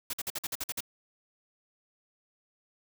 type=noise bursts; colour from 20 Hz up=white; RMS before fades=-34 dBFS; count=9; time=0.1-0.806 s; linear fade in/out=5 ms; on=34 ms; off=50 ms; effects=none